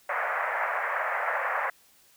white band-pass noise, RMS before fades -29 dBFS, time 0.09-1.7 s, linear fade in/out 5 ms, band 540 to 2000 Hz, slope 48 dB/octave, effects white hiss -60 dBFS RMS until 2.16 s

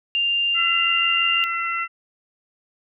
sine tone, 2794 Hz, F7, in tune, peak -18 dBFS, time 0.15-1.44 s, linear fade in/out 0 ms
harmonic tone, 677 Hz, E5, 46 cents sharp, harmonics 2 / 3 / 4, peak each -25 / -27 / -28 dBFS, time 0.54-1.88 s, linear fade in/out 50 ms
effects none

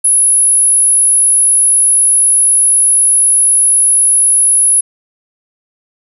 sine tone, 10548 Hz, E9, in tune, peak -6 dBFS, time 0.04-4.81 s, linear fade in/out 10 ms, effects none

